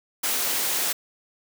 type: high-pass noise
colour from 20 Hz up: white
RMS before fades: -25 dBFS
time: 0.23-0.93 s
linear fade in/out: 10 ms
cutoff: 240 Hz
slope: 12 dB/octave
effects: none